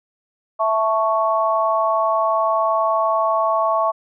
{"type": "chord", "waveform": "sine", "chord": "A major", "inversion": "second", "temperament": "equal", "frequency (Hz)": [659.3, 880, 1108.7], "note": ["E5", "A5", "C#6"], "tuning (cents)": [0, 0, 0], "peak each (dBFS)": [-19, -23, -19], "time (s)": [0.59, 3.92], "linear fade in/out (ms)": 20, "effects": []}